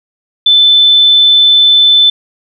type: tone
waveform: sine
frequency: 3520 Hz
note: A7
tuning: in tune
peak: -3 dBFS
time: 0.46-2.1 s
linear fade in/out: 5 ms
effects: none